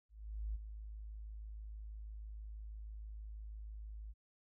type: tone with ADSR envelope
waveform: sine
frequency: 53.1 Hz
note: G#1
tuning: 39 cents sharp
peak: -36 dBFS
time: 0.09-4.14 s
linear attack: 460 ms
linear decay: 18 ms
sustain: -9 dB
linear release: 36 ms
effects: none